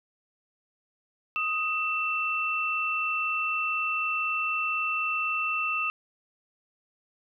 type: tone pair together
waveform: sine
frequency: 1252.7 / 2679 Hz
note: D#6 / E7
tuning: +11 / +27 cents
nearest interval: octave + minor second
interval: 1316 cents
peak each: -30 / -27 dBFS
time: 1.36-5.9 s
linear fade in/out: 0 ms
effects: none